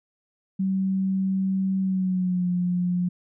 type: tone with pitch glide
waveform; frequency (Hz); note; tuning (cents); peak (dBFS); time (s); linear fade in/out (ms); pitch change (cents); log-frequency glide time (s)
sine; 191.1 to 178.3; G3 to F3; -44 to +36; -21; 0.59-3.09; 10; -120; 1.8-2.48
effects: none